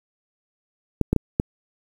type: clicks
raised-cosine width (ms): 3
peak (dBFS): -5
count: 4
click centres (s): 1.013 / 1.13 / 1.163 / 1.399
effects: 7-bit